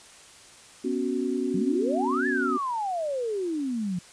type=chord; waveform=sine; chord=B suspended second; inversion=none; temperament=just; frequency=246.9 / 277.8 / 370.4 Hz; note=B3 / C#4 / F#4; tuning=0 / +4 / +2 cents; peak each=-29 dBFS; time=0.84-2.58 s; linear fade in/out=10 ms
type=exponential two-way sweep; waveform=sine; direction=up then down; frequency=171.5 to 1775 to 171.5 Hz; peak=-26 dBFS; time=1.54-3.99 s; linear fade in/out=5 ms; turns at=2.27 s
effects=white hiss -50 dBFS RMS until 4.12 s + resampled to 22050 Hz